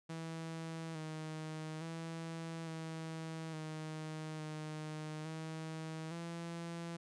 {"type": "tone with pitch steps", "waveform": "sawtooth", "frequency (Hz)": [163, 156.8, 164.3, 161.1, 156.4, 154.5, 159.3, 168.7], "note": ["E3", "D#3", "E3", "E3", "D#3", "D#3", "D#3", "E3"], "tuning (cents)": [-19, 14, -5, -39, 9, -12, 41, 40], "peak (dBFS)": -38, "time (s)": [0.09, 6.97], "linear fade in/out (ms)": 10, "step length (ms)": 860, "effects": ["resampled to 22050 Hz"]}